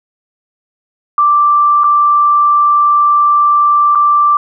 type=tone with dropouts; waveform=sine; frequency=1174.7 Hz; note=D6; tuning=in tune; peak=-6 dBFS; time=1.18-4.37 s; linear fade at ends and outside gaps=2 ms; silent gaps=1.836-1.841 / 3.95-3.955 s; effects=none